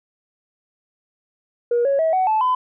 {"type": "tone with pitch steps", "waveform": "sine", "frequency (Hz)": [477.2, 554.5, 644.4, 748.8, 870.1, 1011.2], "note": ["A#4", "C#5", "E5", "F#5", "A5", "B5"], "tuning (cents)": [41, 0, -39, 20, -20, 41], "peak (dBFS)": -14, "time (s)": [1.71, 2.55], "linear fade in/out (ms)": 5, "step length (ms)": 140, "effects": ["tanh soft clip ceiling -12 dBFS"]}